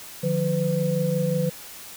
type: tone cluster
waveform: sine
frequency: 152.1 / 177.7 / 504 Hz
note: D#3 / F3 / B4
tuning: -39 / +30 / +35 cents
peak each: -25 dBFS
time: 0.23-1.5 s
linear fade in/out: 10 ms
effects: white hiss -41 dBFS RMS until 1.96 s